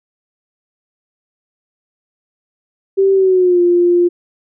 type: tone with pitch glide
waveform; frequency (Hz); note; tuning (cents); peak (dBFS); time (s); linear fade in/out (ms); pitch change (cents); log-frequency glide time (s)
sine; 388.7 to 350.3; G4 to F4; -15 to +5; -8; 2.97-4.09; 20; -180; 3.13-3.61
effects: none